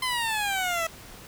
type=exponential sweep; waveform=15% pulse; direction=down; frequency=1038 to 648 Hz; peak=-19 dBFS; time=0.02-0.87 s; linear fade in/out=5 ms; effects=pink hiss -46 dBFS RMS until 1.27 s